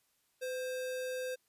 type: tone with sample-and-hold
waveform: sine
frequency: 509 Hz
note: C5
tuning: 48 cents flat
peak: -35 dBFS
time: 0.41-1.36 s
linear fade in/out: 20 ms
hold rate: 2100 Hz
effects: white hiss -75 dBFS RMS until 1.48 s + resampled to 32000 Hz